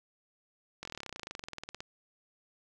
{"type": "slowing click train", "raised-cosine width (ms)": 0.2, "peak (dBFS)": -23, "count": 27, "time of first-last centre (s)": [0.83, 1.805], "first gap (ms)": 22, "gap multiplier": 1.04, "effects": []}